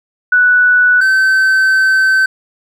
sine / triangle tone pair in turn, 1480 / 1538.9 Hz, F#6 / G6, 0 / -32 cents, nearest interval minor second, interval 68 cents, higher second, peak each -6 dBFS, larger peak neither, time 0.32-1.01 / 1.01-2.26 s, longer second, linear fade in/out 5 ms, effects none

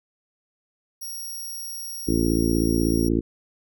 5% pulse tone, 5620 Hz, F8, 10 cents sharp, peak -26 dBFS, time 1.01-3.09 s, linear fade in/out 10 ms
harmonic tone, 56.3 Hz, A1, 40 cents sharp, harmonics 1 / 2 / 3 / 4 / 5 / 6 / 7 / 8, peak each -27 / -29 / -31 / -26 / -24 / -24 / -32 / -34 dBFS, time 2.07-3.21 s, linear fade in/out 20 ms
effects none

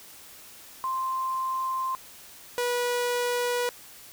sine / sawtooth tone pair in turn, 1046.5 / 487.1 Hz, C6 / B4, 0 / -24 cents, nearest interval octave + minor second, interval 1324 cents, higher first, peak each -26 / -21 dBFS, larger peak second, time 0.84-1.95 / 2.58-3.69 s, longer neither, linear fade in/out 0 ms, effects white hiss -48 dBFS RMS until 4.12 s

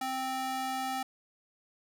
square tone with high-pass filter, 261.6 Hz, C4, in tune, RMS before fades -34 dBFS, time 0.01-1.03 s, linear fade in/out 5 ms, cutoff 570 Hz, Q 2.2, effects none

